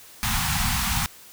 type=band-stop noise; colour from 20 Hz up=pink; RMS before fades=-24 dBFS; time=0.23-1.06 s; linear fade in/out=0 ms; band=240 to 730 Hz; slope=96 dB/octave; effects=white hiss -47 dBFS RMS until 1.32 s